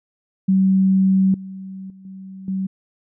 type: tone with level steps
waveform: sine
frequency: 190.8 Hz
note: G3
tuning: 47 cents flat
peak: -12 / -30 / -40 / -33 / -20 dBFS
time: 0.48-2.67 s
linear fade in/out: 10 ms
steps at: 1.34 / 1.9 / 2.05 / 2.48 s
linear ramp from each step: 2 ms
effects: none